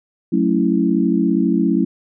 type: chord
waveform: sine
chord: F# minor seventh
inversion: none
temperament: equal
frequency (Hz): 185 / 220 / 277.2 / 329.6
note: F#3 / A3 / C#4 / E4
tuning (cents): 0 / 0 / 0 / 0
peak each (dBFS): -19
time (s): 0.32-1.85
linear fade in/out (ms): 10
effects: none